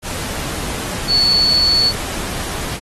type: tone in noise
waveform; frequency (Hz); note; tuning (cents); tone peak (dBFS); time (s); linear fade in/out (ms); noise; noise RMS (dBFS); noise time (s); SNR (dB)
sine; 4435; C#8; 0; -11; 1.07-1.93; 50; pink; -25; 0.02-2.8; +11
effects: AAC 32 kbps